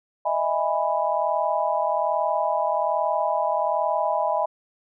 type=chord; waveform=sine; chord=E major seventh; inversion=third; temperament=just; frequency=618.1 / 659.3 / 824.1 / 988.9 Hz; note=D#5 / E5 / G#5 / B5; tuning=-12 / 0 / -14 / +2 cents; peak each=-26 dBFS; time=0.25-4.46 s; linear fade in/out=10 ms; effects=none